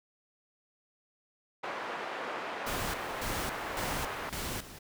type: band-pass noise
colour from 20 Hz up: pink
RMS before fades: -38 dBFS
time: 1.63-4.3 s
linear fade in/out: 10 ms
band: 510 to 1900 Hz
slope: 12 dB/octave
type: noise with tremolo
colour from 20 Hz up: pink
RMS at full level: -36 dBFS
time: 2.66-4.79 s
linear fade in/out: 10 ms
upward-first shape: square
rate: 1.8 Hz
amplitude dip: 75%
effects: none